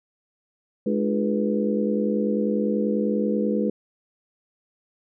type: harmonic tone with a mistuned harmonic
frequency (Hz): 70.2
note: C#2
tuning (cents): +22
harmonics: 3 / 4 / 5 / 6 / 7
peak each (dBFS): -23 / -29 / -31 / -29 / -27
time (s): 0.86-3.7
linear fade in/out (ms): 5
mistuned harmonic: 4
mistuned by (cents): +130
effects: none